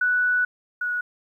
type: tone pair in turn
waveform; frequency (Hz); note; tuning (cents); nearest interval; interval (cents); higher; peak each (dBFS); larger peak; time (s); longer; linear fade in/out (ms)
sine; 1480 / 1463; F#6 / F#6; 0 / -20; unison; 20; first; -18 / -23; first; 0.01-0.45 / 0.81-1.01; first; 5
effects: 10-bit